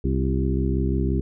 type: harmonic tone with a mistuned harmonic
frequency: 65.8 Hz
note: C2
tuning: 10 cents sharp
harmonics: 1 / 2 / 3 / 4 / 5 / 6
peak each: -23 / -26 / -28 / -29 / -30 / -31 dBFS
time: 0.04-1.21 s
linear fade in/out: 5 ms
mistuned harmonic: 5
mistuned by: +49 cents
effects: none